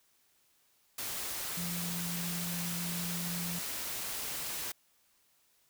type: tone in noise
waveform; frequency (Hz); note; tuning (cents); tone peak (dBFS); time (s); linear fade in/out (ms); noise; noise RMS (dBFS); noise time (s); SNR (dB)
sine; 173.3; F3; -13; -37; 1.57-3.59; 5; white; -38; 0.98-4.72; -2
effects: white hiss -70 dBFS RMS until 5.69 s